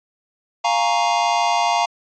square chord, Bb minor seventh, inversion second, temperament equal, 698.5 / 830.6 / 932.3 / 1108.7 Hz, F5 / Ab5 / Bb5 / Db6, 0 / 0 / 0 / 0 cents, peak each -21 / -24 / -21 / -27 dBFS, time 0.64-1.86 s, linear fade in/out 10 ms, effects resampled to 16000 Hz

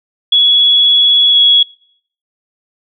sine tone with pitch glide, 3371 to 3348 Hz, G#7 to G#7, +25 to +13 cents, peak -5 dBFS, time 0.32-1.63 s, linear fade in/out 5 ms, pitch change -12 cents, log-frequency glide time 1.31-1.37 s, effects noise-tail reverb RT60 0.6 s tail -22 dB re dry

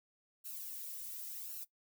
violet noise with flanger, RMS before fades -45 dBFS, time 0.44-1.65 s, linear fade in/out 20 ms, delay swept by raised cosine 0.71 to 2.41 ms, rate 0.91 Hz, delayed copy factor +0.7, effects noise-tail reverb RT60 0.1 s tail -18 dB re dry

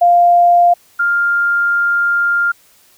sine tone pair in turn, 698.5 / 1400.2 Hz, F5 / F6, 0 / +4 cents, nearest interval octave, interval 1204 cents, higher second, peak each -6 / -11 dBFS, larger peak first, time 0.01-0.74 / 0.99-2.52 s, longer second, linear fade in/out 10 ms, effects white hiss -50 dBFS RMS until 2.97 s

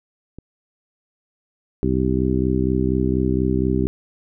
click, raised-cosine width 3 ms, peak -23 dBFS, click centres 0.386 s
harmonic tone, 64.2 Hz, C2, 32 cents flat, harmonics 1 / 2 / 3 / 4 / 5 / 6, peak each -24 / -24 / -24 / -24 / -24 / -24 dBFS, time 1.83-3.87 s, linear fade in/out 0 ms
effects none

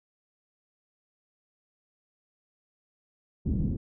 white low-pass noise, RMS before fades -28 dBFS, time 3.45-3.77 s, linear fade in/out 10 ms, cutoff 230 Hz, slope 24 dB/octave, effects none

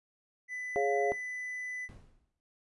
triangle tone, 1998 Hz, B6, 20 cents sharp, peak -35 dBFS, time 0.48-1.89 s, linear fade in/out 50 ms
sine chord, Db major, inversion second, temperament equal, 415.3 / 554.4 / 698.5 Hz, Ab4 / Db5 / F5, 0 / 0 / 0 cents, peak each -30 / -33 / -31 dBFS, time 0.76-1.12 s, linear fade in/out 0 ms
brown noise with exponential decay, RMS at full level -46 dBFS, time 1.89-2.4 s, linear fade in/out 0 ms, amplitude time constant 110 ms
effects noise-tail reverb RT60 0.2 s tail -17 dB re dry + resampled to 24000 Hz

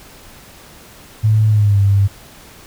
sine tone with pitch glide, 108.3 to 99.31 Hz, A2 to G2, -27 to +23 cents, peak -9 dBFS, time 1.23-2.08 s, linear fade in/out 20 ms, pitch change -150 cents, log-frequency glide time 1.47-1.8 s, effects pink hiss -41 dBFS RMS until 2.66 s

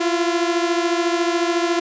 sawtooth beating tone pair, 339 / 353 Hz, E4 / F4, +49 / +19 cents, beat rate 14 Hz, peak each -15 / -19 dBFS, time 0-1.8 s, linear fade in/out 10 ms, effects resampled to 16000 Hz

